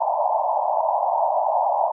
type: band-pass noise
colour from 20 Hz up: white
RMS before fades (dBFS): -21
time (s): 0-1.92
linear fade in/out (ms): 20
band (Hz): 600 to 960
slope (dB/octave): 96
effects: none